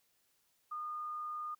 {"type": "tone", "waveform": "sine", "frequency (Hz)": 1221, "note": "D#6", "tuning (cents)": -33, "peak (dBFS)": -38, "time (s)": [0.71, 1.55], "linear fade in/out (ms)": 10, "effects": ["white hiss -75 dBFS RMS until 1.59 s"]}